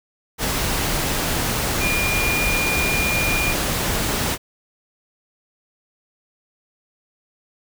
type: tone in noise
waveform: sine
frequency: 2416 Hz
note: D7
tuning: 48 cents sharp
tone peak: -21 dBFS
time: 1.79-3.55 s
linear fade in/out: 50 ms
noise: pink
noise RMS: -22 dBFS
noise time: 0.38-4.38 s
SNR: -2 dB
effects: none